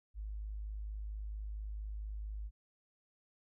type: tone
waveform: sine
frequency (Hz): 52.2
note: G#1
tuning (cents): +10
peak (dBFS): -39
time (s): 0.14-2.51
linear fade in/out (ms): 50
effects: none